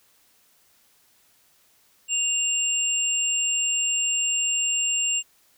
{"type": "tone pair together", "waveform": "sine", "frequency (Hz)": [2794, 7453], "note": ["F7", "A#8"], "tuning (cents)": [0, -1], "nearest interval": "octave + perfect fourth", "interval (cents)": 1699, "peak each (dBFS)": -24, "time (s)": [2.08, 5.23], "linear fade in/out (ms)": 50, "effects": ["white hiss -61 dBFS RMS until 5.57 s"]}